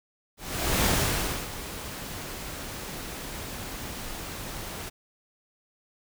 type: noise with ADSR envelope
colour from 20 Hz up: pink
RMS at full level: -23 dBFS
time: 0.37-4.9 s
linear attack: 480 ms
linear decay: 630 ms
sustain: -14 dB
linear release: 19 ms
effects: none